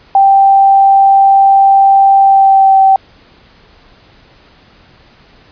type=tone with pitch glide; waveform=sine; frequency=784 to 772.8 Hz; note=G5 to G5; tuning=0 to -25 cents; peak=-3 dBFS; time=0.15-2.96 s; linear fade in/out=2 ms; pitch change=-25 cents; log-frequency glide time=2.2-2.81 s; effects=pink hiss -44 dBFS RMS until 5.51 s + resampled to 11025 Hz